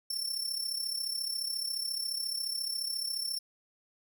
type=tone with amplitude modulation; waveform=sawtooth; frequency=5410 Hz; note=E8; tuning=44 cents sharp; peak=-27 dBFS; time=0.1-3.39 s; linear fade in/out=5 ms; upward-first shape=sine; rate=34.3 Hz; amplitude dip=65%; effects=none